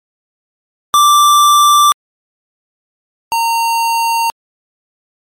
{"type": "tone pair in turn", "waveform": "square", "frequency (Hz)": [1174.7, 920.3], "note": ["D6", "A#5"], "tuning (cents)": [0, -22], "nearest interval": "major third", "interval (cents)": 422, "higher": "first", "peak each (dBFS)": [-6, -12], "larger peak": "first", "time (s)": [[0.94, 1.92], [3.32, 4.3]], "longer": "neither", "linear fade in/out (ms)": 0, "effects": ["MP3 64 kbps"]}